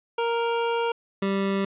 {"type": "tone pair in turn", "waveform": "25% pulse", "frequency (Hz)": [466.2, 196.01], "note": ["A#4", "G3"], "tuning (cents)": [0, 0], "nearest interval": "octave + minor third", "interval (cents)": 1500, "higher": "first", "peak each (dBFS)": -19, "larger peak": "neither", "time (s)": [[0.18, 0.92], [1.22, 1.65]], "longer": "first", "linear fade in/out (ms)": 5, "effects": ["resampled to 8000 Hz", "10-bit"]}